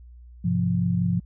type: chord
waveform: sine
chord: F minor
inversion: first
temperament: equal with one note detuned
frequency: 103.83 / 129.68 / 174.61 Hz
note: Ab2 / C3 / F3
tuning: 0 / -15 / 0 cents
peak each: -26 / -28 / -22 dBFS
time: 0.44-1.2 s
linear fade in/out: 10 ms
effects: added 60 Hz sine -43 dBFS peak until 1.25 s